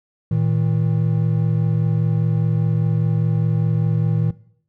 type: tone pair together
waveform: triangle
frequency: 114.5 / 159.48 Hz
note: A#2 / D#3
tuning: -31 / +43 cents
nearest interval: tritone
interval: 574 cents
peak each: -17 dBFS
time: 0.31-4.31 s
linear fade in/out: 5 ms
effects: noise-tail reverb RT60 0.6 s tail -18 dB re dry